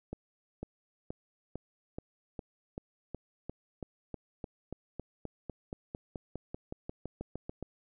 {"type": "accelerating click train", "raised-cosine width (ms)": 2, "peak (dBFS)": -25, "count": 28, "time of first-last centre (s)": [0.13, 7.627], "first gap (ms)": 500, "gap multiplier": 0.95, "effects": []}